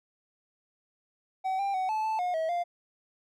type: tone with pitch steps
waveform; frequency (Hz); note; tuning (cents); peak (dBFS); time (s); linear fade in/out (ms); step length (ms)
triangle; 758 / 793 / 750 / 868 / 877 / 719 / 643 / 698; F#5 / G5 / F#5 / A5 / A5 / F#5 / E5 / F5; +42 / +20 / +23 / -24 / -6 / -50 / -43 / -1; -25; 1.44-2.64; 20; 150
effects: none